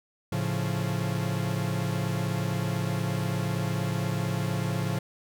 45% pulse chord, A augmented, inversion none, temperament equal, 110 / 138.59 / 174.61 Hz, A2 / C#3 / E#3, 0 / 0 / 0 cents, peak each -31 dBFS, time 0.32-4.99 s, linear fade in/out 5 ms, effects none

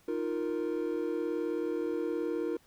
triangle chord, Eb suspended second, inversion none, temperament just, 311.1 / 350 / 466.7 Hz, Eb4 / F4 / Bb4, 0 / +4 / +2 cents, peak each -33 / -32 / -32 dBFS, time 0.08-2.57 s, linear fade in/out 5 ms, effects tanh soft clip ceiling -19 dBFS + pink hiss -64 dBFS RMS until 2.66 s

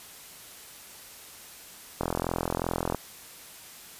click train, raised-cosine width 1 ms, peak -13 dBFS, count 41, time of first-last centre 2.01-2.947 s, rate 42.7 Hz, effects white hiss -47 dBFS RMS until 3.99 s + resampled to 32000 Hz

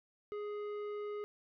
triangle tone with tanh clipping, 415.9 Hz, G#4, 2 cents sharp, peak -40 dBFS, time 0.32-1.24 s, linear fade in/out 0 ms, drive 15 dB, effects none

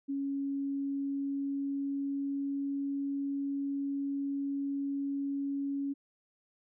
sine tone with pitch glide, 277.2 to 279 Hz, C#4 to C#4, 0 to +11 cents, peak -31 dBFS, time 0.08-5.94 s, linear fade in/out 20 ms, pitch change +11 cents, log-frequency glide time 0.21-2.88 s, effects none

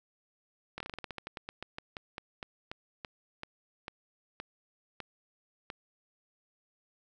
slowing click train, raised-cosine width 0.3 ms, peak -23 dBFS, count 25, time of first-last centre 0.78-5.701 s, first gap 23 ms, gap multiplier 1.16, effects none

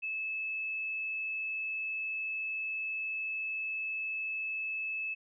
sine tone, 2607 Hz, E7, 20 cents flat, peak -33 dBFS, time 0.02-5.15 s, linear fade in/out 20 ms, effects none

